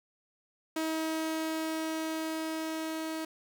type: tone with level ramp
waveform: sawtooth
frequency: 318.9 Hz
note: D#4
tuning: 43 cents sharp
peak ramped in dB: -26 to -30 dBFS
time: 0.76-3.25 s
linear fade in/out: 5 ms
effects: 9-bit